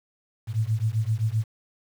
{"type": "beating tone pair", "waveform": "sine", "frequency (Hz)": [106.5, 114.2], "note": ["G#2", "A#2"], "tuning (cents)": [44, -35], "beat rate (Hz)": 7.7, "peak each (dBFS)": -25, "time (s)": [0.47, 1.46], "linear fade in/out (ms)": 50, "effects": ["8-bit"]}